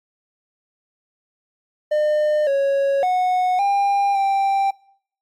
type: tone with pitch steps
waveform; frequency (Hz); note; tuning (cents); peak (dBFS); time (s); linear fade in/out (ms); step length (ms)
triangle; 604 / 553 / 733 / 800 / 786; D5 / C#5 / F#5 / G5 / G5; +48 / -4 / -16 / +35 / +4; -14; 1.91-4.71; 10; 560
effects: noise-tail reverb RT60 0.6 s tail -23 dB re dry + AAC 64 kbps